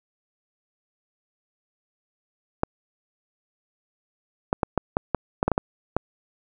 clicks, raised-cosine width 1 ms, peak -6 dBFS, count 11, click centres 2.634 / 4.529 / 4.632 / 4.777 / 4.969 / 5.147 / 5.429 / 5.48 / 5.517 / 5.579 / 5.966 s, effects none

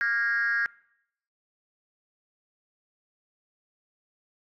sine tone with frequency modulation, 1636 Hz, G#6, 26 cents flat, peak -22 dBFS, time 0.01-0.66 s, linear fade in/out 0 ms, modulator 231 Hz, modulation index 0.84, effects noise-tail reverb RT60 0.7 s tail -21 dB re dry + tanh soft clip ceiling -19 dBFS

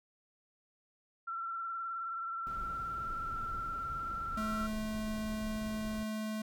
sine tone with vibrato, 1350 Hz, E6, 41 cents sharp, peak -36 dBFS, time 1.27-4.67 s, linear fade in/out 10 ms, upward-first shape sine, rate 19 Hz, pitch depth 33 cents each way
brown noise, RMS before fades -45 dBFS, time 2.47-6.03 s, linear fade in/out 0 ms
square tone, 216.3 Hz, A3, 29 cents flat, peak -36 dBFS, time 4.37-6.42 s, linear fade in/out 5 ms
effects none

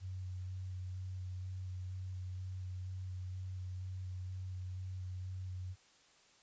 sine tone with vibrato, 92.5 Hz, F#2, in tune, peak -40 dBFS, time 0-5.76 s, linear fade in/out 50 ms, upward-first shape square, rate 2.1 Hz, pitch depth 12 cents each way, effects white hiss -66 dBFS RMS until 6.42 s + resampled to 16000 Hz

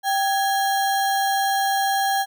sine tone with sample-and-hold, 784 Hz, G5, in tune, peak -18 dBFS, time 0.03-2.26 s, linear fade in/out 50 ms, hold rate 2450 Hz, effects none

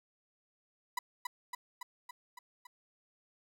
35% pulse tone with echo, 987.8 Hz, B5, in tune, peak -30 dBFS, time 0.97-0.99 s, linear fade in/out 5 ms, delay 280 ms, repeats 6, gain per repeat -3 dB, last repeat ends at 2.67 s, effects none

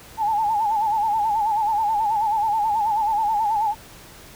sine tone with vibrato, 858 Hz, A5, 44 cents flat, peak -18 dBFS, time 0.17-3.75 s, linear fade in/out 50 ms, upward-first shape sine, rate 9.3 Hz, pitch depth 90 cents each way, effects pink hiss -44 dBFS RMS until 4.35 s

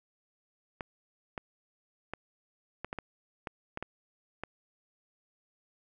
clicks, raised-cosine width 0.5 ms, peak -21 dBFS, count 10, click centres 0.808 / 1.378 / 2.136 / 2.846 / 2.929 / 2.987 / 3.472 / 3.774 / 3.826 / 4.436 s, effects none

